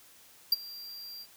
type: tone with ADSR envelope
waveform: square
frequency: 4741 Hz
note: D8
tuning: 16 cents sharp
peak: -19 dBFS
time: 0.52-1.27 s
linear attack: 5 ms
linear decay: 24 ms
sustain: -23 dB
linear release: 58 ms
effects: white hiss -57 dBFS RMS until 1.36 s